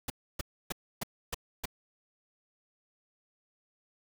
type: noise bursts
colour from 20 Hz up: pink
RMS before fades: -34 dBFS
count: 6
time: 0.08-1.656 s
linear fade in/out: 5 ms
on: 21 ms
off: 290 ms
effects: none